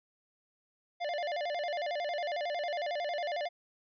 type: tone with vibrato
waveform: square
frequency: 642 Hz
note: E5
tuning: 46 cents flat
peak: -33 dBFS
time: 1-3.49 s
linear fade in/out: 20 ms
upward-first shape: square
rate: 11 Hz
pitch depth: 150 cents each way
effects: resampled to 11025 Hz